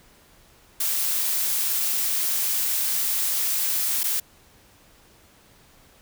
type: noise with dropouts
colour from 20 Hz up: blue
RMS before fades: -24 dBFS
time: 0.8-4.2 s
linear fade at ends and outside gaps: 5 ms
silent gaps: 4.034-4.039 s
effects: pink hiss -55 dBFS RMS until 6.01 s